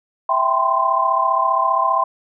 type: chord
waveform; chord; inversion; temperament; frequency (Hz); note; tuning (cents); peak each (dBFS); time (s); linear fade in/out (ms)
sine; C major seventh; first; equal with one note detuned; 659.3 / 784 / 1011.4 / 1046.5; E5 / G5 / B5 / C6; 0 / 0 / +41 / 0; -23 / -22 / -21 / -17; 0.29-2.04; 5
effects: none